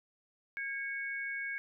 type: tone pair together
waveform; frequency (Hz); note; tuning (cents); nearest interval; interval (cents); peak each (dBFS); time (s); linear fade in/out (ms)
sine; 1630.2 / 2217; G#6 / C#7; -33 / 0; perfect fourth; 533; -38 / -38; 0.57-1.58; 0
effects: none